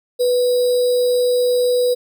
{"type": "tone with sample-and-hold", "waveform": "sine", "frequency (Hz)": 493.9, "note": "B4", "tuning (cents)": 0, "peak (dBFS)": -13, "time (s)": [0.19, 1.95], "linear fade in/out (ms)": 20, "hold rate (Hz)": 4410, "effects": []}